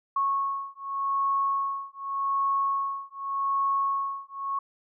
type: beating tone pair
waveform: sine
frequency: 1100 / 1100.85 Hz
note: C#6 / C#6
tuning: -14 / -12 cents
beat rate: 0.85 Hz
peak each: -28 dBFS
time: 0.16-4.59 s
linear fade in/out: 5 ms
effects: none